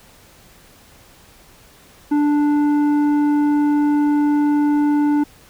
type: tone with tanh clipping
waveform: triangle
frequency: 293.7 Hz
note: D4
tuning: in tune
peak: -15 dBFS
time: 2.11-5.24 s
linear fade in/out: 10 ms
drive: 13 dB
effects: pink hiss -48 dBFS RMS until 5.49 s